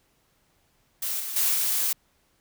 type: noise with level steps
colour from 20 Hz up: blue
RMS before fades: -29 / -33 / -23 / -25 dBFS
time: 1.02-1.93 s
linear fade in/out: 5 ms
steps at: 1.2 / 1.36 / 1.54 s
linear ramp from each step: 5 ms
effects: pink hiss -67 dBFS RMS until 2.4 s